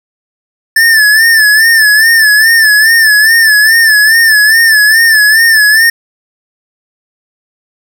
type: tone with vibrato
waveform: square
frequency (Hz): 1760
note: A6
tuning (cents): 0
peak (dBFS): -4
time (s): 0.76-5.9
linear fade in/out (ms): 5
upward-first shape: sine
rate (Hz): 2.4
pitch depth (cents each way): 78
effects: none